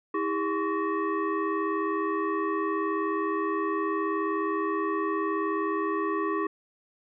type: tone with frequency modulation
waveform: sine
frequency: 403.1 Hz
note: G4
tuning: 48 cents sharp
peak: -25 dBFS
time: 0.14-6.47 s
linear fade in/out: 5 ms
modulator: 727 Hz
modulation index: 1.4
effects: none

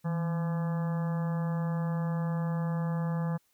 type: harmonic tone with a mistuned harmonic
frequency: 170 Hz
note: F3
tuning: 46 cents flat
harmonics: 1 / 3 / 4 / 5 / 6 / 7 / 8 / 9 / 10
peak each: -28 / -41 / -48 / -44 / -48 / -47 / -56 / -55 / -51 dBFS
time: 0.04-3.38 s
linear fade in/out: 20 ms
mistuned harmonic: 1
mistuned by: -74 cents
effects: white hiss -71 dBFS RMS until 3.53 s

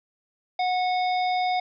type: harmonic tone with a mistuned harmonic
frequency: 732 Hz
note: F#5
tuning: 19 cents flat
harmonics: 1 / 3 / 5 / 7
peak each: -22 / -32 / -36 / -39 dBFS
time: 0.59-1.6 s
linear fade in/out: 5 ms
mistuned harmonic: 7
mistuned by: -53 cents
effects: none

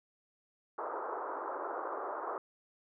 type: band-pass noise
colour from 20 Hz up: white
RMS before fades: -39 dBFS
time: 0.78-2.38 s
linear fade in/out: 2 ms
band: 340 to 1300 Hz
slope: 48 dB/octave
effects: none

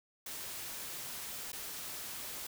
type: noise with dropouts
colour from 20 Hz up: white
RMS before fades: -43 dBFS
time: 0.26-2.47 s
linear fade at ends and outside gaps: 5 ms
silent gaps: 1.52-1.529 s
effects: none

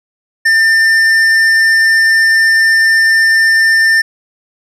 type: tone with tanh clipping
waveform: sine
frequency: 1796 Hz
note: A6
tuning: 35 cents sharp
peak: -8 dBFS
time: 0.45-4.02 s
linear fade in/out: 10 ms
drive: 10 dB
effects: none

